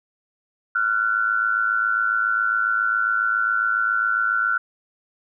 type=tone pair together; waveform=sine; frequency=1378.7 / 1486 Hz; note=F6 / F#6; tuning=-23 / +7 cents; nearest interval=minor second; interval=130 cents; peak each=-21 dBFS; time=0.75-4.58 s; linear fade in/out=5 ms; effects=none